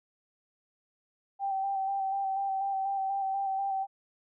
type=tone with vibrato; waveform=sine; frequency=780 Hz; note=G5; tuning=9 cents flat; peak=-28 dBFS; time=1.39-3.87 s; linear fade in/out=50 ms; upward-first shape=square; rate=4.1 Hz; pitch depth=20 cents each way; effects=none